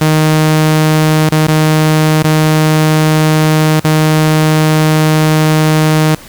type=tone with dropouts; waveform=sawtooth; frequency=155.56 Hz; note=D#3; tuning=in tune; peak=-3 dBFS; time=0.01-6.15 s; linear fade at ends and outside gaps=5 ms; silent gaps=1.293-1.319 / 1.47-1.482 / 2.226-2.242 / 3.8-3.844 s; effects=pink hiss -34 dBFS RMS until 6.28 s